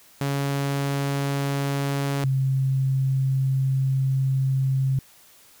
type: tone pair in turn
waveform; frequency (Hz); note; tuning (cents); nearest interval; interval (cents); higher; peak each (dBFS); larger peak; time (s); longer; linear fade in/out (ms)
sawtooth / sine; 139.9 / 133.51; C#3 / C3; +16 / +35; minor second; 81; first; -19; neither; 0.21-2.24 / 2.24-4.99; second; 2
effects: white hiss -53 dBFS RMS until 5.6 s